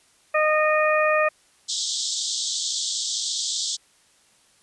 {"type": "harmonic tone", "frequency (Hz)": 615, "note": "D#5", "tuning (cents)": -20, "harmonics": [1, 2, 3, 4], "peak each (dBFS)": [-20, -23, -25, -26], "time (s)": [0.34, 1.29], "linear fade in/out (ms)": 10}
{"type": "band-pass noise", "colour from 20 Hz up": "pink", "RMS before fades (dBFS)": -27, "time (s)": [1.68, 3.77], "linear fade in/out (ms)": 20, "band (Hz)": [3300, 8100], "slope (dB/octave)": 96}
{"effects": ["white hiss -59 dBFS RMS until 4.62 s", "resampled to 24000 Hz"]}